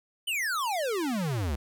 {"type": "exponential sweep", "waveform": "square", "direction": "down", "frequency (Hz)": [3098, 65.41], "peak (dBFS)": -28, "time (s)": [0.27, 1.56], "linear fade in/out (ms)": 10, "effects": []}